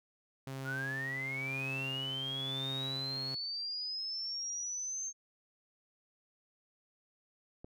sawtooth tone with tremolo, 134.2 Hz, C3, 44 cents sharp, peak -35 dBFS, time 0.47-3.35 s, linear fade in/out 2 ms, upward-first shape sine, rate 1 Hz, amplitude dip 35%
sine linear sweep, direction up, 1405 to 6390 Hz, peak -36 dBFS, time 0.64-5.13 s, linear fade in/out 50 ms
click, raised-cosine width 2 ms, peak -34 dBFS, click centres 7.645 s
effects none

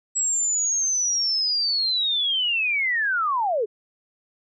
sine linear sweep, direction down, 7770 to 392 Hz, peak -20 dBFS, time 0.15-3.66 s, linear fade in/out 20 ms, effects none

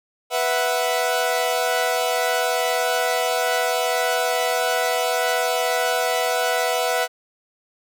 sawtooth chord, B suspended fourth, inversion none, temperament equal, 493.9 / 659.3 / 740 Hz, B4 / E5 / F#5, 0 / 0 / 0 cents, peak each -20 dBFS, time 0.3-7.08 s, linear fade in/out 50 ms, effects none

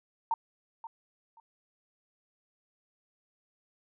sine tone with echo, 912 Hz, A#5, 38 cents flat, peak -25 dBFS, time 0.31-0.34 s, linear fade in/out 2 ms, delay 530 ms, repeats 2, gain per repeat -14 dB, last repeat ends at 1.4 s, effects none

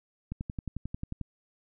click train, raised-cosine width 5 ms, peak -22 dBFS, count 11, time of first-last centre 0.32-1.213 s, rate 11.2 Hz, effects none

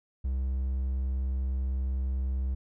triangle tone, 65.41 Hz, C2, in tune, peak -25 dBFS, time 0.24-2.55 s, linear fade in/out 10 ms, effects none

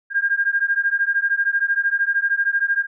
sine beating tone pair, 1605 / 1618 Hz, G6 / G#6, +40 / -46 cents, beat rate 13 Hz, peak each -20 dBFS, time 0.1-2.87 s, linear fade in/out 50 ms, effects none

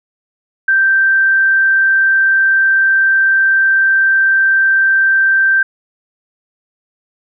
sine tone, 1566 Hz, G6, 2 cents flat, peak -8 dBFS, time 0.68-5.63 s, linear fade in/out 5 ms, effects none

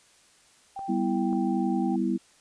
sine tone, 784 Hz, G5, in tune, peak -33 dBFS, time 0.76-1.96 s, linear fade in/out 5 ms
clicks, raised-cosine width 1 ms, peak -31 / -30 dBFS, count 2, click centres 0.792 / 1.33 s
sine chord, E minor, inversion first, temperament equal, 196 / 246.9 / 329.6 Hz, G3 / B3 / E4, 0 / 0 / 0 cents, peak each -28 dBFS, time 0.88-2.18 s, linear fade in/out 20 ms
effects white hiss -59 dBFS RMS until 2.4 s + resampled to 22050 Hz

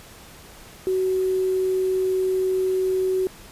sine tone with quantisation, 374.8 Hz, F#4, 22 cents sharp, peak -19 dBFS, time 0.87-3.27 s, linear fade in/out 0 ms, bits 7, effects pink hiss -45 dBFS RMS until 3.51 s + resampled to 32000 Hz

